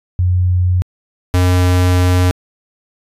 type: tone pair in turn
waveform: sine / square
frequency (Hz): 90.3 / 90.3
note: F#2 / F#2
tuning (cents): -42 / -42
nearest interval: unison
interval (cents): 0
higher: neither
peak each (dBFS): -10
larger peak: neither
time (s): 0.19-0.82 / 1.34-2.31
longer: second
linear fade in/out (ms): 0
effects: resampled to 32000 Hz